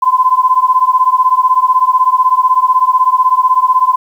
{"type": "beating tone pair", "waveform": "sine", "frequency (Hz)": [1013, 1029], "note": ["B5", "C6"], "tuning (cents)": [44, -29], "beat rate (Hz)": 16, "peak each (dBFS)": -10, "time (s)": [0.02, 3.96], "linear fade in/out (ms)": 10, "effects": ["7-bit"]}